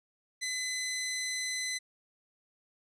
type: tone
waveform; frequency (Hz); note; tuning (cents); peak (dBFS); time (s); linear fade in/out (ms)
15% pulse; 2020; B6; +39; -26; 0.41-1.79; 20
effects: low-pass 11000 Hz 12 dB/octave